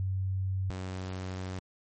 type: tone pair in turn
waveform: sine / sawtooth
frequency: 95 / 93.1 Hz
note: F#2 / F#2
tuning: +46 / +11 cents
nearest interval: unison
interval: 35 cents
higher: first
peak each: -28 / -31 dBFS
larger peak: first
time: 0-0.7 / 0.7-1.59 s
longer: second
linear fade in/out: 0 ms
effects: MP3 32 kbps